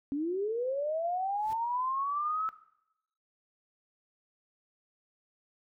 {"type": "linear sweep", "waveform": "sine", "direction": "up", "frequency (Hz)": [271.5, 1310], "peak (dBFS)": -29, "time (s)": [0.12, 2.49], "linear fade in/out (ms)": 0}
{"type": "noise with exponential growth", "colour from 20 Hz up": "pink", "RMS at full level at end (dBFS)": -48, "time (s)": [1.31, 1.53], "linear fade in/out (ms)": 0, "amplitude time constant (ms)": 47}
{"effects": ["noise-tail reverb RT60 0.8 s tail -17 dB re dry"]}